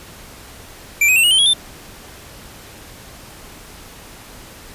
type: tone with pitch steps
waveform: square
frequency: 2349 / 2518 / 2698 / 2892 / 3100 / 3322 / 3560 Hz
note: D7 / D#7 / E7 / F#7 / G7 / G#7 / A7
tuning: 0 / +20 / +40 / -40 / -20 / 0 / +20 cents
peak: -11 dBFS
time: 1.01-1.535 s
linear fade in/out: 5 ms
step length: 75 ms
effects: pink hiss -39 dBFS RMS until 4.74 s + resampled to 32000 Hz